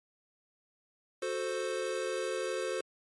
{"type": "chord", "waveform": "square", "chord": "F# diminished", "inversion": "none", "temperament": "equal with one note detuned", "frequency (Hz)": [367.4, 440, 523.3], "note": ["F#4", "A4", "C5"], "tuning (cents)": [-12, 0, 0], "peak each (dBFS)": [-38, -38, -36], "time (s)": [1.22, 2.81], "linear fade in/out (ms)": 5, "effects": ["MP3 48 kbps"]}